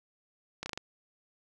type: slowing click train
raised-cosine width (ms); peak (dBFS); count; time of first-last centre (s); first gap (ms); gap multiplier
0.2; -19; 5; 0.63-0.775; 30; 1.13
effects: none